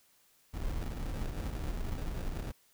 brown noise with sample-and-hold, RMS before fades -36 dBFS, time 0.53-2.52 s, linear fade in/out 10 ms, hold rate 1050 Hz, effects white hiss -67 dBFS RMS until 2.73 s

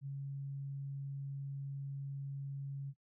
sine tone, 138.59 Hz, C#3, in tune, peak -39 dBFS, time 0.01-2.94 s, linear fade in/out 50 ms, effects noise-tail reverb RT60 0.1 s tail -18 dB re dry

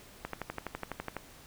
click train, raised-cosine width 0.5 ms, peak -20 dBFS, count 12, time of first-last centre 0.25-1.167 s, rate 12 Hz, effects pink hiss -54 dBFS RMS until 1.46 s

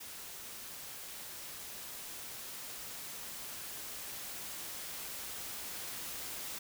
white noise with level ramp, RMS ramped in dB -47 to -42 dBFS, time 0-6.59 s, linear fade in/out 10 ms, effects none

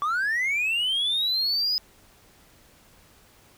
triangle linear sweep, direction up, 1133 to 5050 Hz, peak -20 dBFS, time 0.02-1.78 s, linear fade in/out 0 ms, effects tanh soft clip ceiling -17 dBFS + pink hiss -56 dBFS RMS until 3.57 s

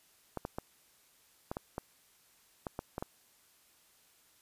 clicks, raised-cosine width 1 ms, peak -22 dBFS, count 10, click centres 0.373 / 0.451 / 0.585 / 1.515 / 1.569 / 1.781 / 2.668 / 2.791 / 2.981 / 3.025 s, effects white hiss -66 dBFS RMS until 4.41 s + resampled to 32000 Hz

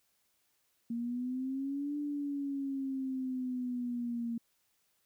sine exponential two-way sweep, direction up then down, 231.5 to 293.7 to 231.5 Hz, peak -33 dBFS, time 0.9-4.38 s, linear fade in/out 5 ms, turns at 1.97 s, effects white hiss -75 dBFS RMS until 5.05 s

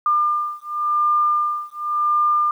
sine beating tone pair, 1200 / 1200.91 Hz, D6 / D6, +37 / +38 cents, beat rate 0.91 Hz, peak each -20 dBFS, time 0.06-2.51 s, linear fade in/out 2 ms, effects 9-bit

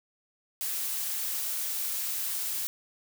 blue noise, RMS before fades -32 dBFS, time 0.61-2.67 s, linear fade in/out 0 ms, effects none

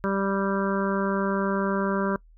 harmonic tone, 196 Hz, G3, in tune, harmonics 1 / 2 / 3 / 5 / 6 / 7 / 8, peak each -26 / -29 / -31 / -33 / -34 / -34 / -35 dBFS, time 0.04-2.16 s, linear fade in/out 0 ms, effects noise-tail reverb RT60 0.1 s tail -23 dB re dry + added 40 Hz sine -50 dBFS peak until 2.37 s

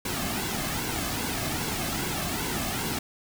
pink noise with flanger, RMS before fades -30 dBFS, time 0.05-2.99 s, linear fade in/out 5 ms, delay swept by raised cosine 1.6 to 2.14 ms, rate 2.5 Hz, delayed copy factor -0.6, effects none

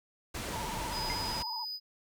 pink low-pass noise, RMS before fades -38 dBFS, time 0.34-1.43 s, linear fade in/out 10 ms, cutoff 11000 Hz, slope 12 dB/octave
sine tone with vibrato, 923 Hz, A#5, 17 cents flat, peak -38 dBFS, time 0.53-1.65 s, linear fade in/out 10 ms, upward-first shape square, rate 16 Hz, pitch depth 78 cents each way
triangle tone, 4978 Hz, D#8, in tune, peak -35 dBFS, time 0.91-1.8 s, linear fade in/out 50 ms
triangle tone with exponential decay, 2093 Hz, C7, in tune, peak -31 dBFS, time 1.1-1.22 s, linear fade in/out 0 ms, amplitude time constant 24 ms
effects none

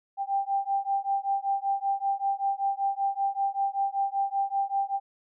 sine beating tone pair, 787 / 792.2 Hz, G5 / G5, +7 / +18 cents, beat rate 5.2 Hz, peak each -28 dBFS, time 0.17-5 s, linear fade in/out 50 ms, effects none

